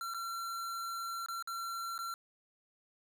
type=tone with dropouts; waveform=square; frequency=1362 Hz; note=F6; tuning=44 cents flat; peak=-38 dBFS; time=0.01-2.14 s; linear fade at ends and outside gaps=1 ms; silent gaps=0.138-0.145 / 1.261-1.285 / 1.425-1.474 / 1.979-1.989 s; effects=none